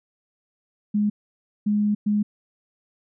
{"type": "tone bursts at uneven times", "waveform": "sine", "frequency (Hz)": 208.3, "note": "G#3", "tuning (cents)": 5, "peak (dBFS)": -18, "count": 3, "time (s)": [[0.94, 1.1], [1.66, 1.95], [2.06, 2.23]], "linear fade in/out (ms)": 10, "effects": []}